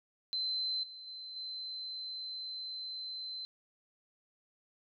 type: tone with level steps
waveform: sine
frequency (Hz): 4072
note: C8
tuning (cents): -48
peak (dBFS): -32 / -46 / -43 / -39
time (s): 0.33-3.45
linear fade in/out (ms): 0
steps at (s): 0.83 / 1.07 / 1.36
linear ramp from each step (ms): 5
effects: none